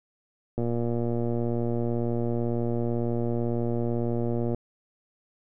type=click train; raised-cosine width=2 ms; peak=-16 dBFS; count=469; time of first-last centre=0.58-4.546 s; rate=118 Hz; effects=none